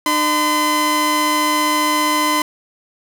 sawtooth tone pair together, 302.5 / 1020 Hz, D#4 / C6, -49 / -44 cents, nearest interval octave + major sixth, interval 2105 cents, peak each -16 / -12 dBFS, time 0.06-2.42 s, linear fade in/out 2 ms, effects none

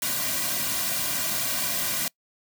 white noise with comb filter, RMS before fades -27 dBFS, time 0.02-2.08 s, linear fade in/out 2 ms, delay 2.3 ms, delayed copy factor -0.9, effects noise-tail reverb RT60 0.1 s tail -24 dB re dry

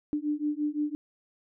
sine beating tone pair, 294.7 / 300.5 Hz, D4 / D4, +6 / +40 cents, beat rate 5.8 Hz, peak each -30 dBFS, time 0.13-0.95 s, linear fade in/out 0 ms, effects none

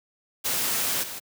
white noise with level steps, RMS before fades -26 / -36 dBFS, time 0.44-1.2 s, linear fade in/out 20 ms, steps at 1.02 s, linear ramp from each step 20 ms, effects high-pass 100 Hz 12 dB/octave

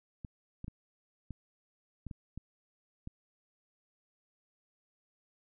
clicks, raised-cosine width 5 ms, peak -29 dBFS, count 8, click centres 0.248 / 0.644 / 0.681 / 1.307 / 2.067 / 2.112 / 2.376 / 3.074 s, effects none

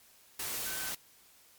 sine tone in noise, 1529 Hz, G6, 44 cents flat, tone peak -43 dBFS, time 0.66-0.91 s, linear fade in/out 5 ms, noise white, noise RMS -37 dBFS, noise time 0.39-0.95 s, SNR -9 dB, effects white hiss -61 dBFS RMS until 1.58 s + MP3 96 kbps

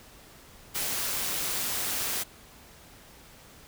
white noise with amplitude modulation, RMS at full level -29 dBFS, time 0.74-2.24 s, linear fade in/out 20 ms, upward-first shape sine, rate 190 Hz, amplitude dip 35%, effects pink hiss -52 dBFS RMS until 3.67 s

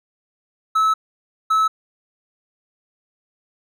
triangle tone bursts at uneven times, 1300 Hz, E6, 24 cents flat, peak -12 dBFS, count 2, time 0.75-0.94 / 1.5-1.68 s, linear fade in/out 10 ms, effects none

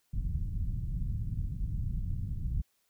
pink low-pass noise, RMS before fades -33 dBFS, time 0.13-2.62 s, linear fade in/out 10 ms, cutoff 150 Hz, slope 24 dB/octave, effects white hiss -74 dBFS RMS until 2.89 s

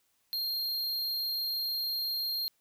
square tone, 4211 Hz, C8, 10 cents sharp, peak -31 dBFS, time 0.33-2.48 s, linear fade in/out 0 ms, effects white hiss -73 dBFS RMS until 2.6 s

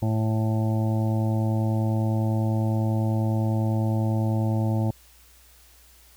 harmonic tone, 110 Hz, A2, in tune, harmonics 1 / 2 / 3 / 5 / 6 / 7 / 8, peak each -22 / -28 / -32 / -36 / -38 / -39 / -40 dBFS, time 0.02-4.91 s, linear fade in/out 5 ms, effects added 60 Hz sine -55 dBFS peak until 6.16 s + white hiss -55 dBFS RMS until 6.16 s

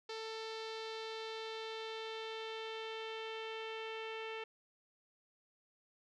sawtooth tone with low-pass filter sweep, 444.2 Hz, A4, 16 cents sharp, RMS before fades -44 dBFS, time 0.09-4.44 s, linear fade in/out 5 ms, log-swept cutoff 4500 to 2800 Hz, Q 2.9, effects none

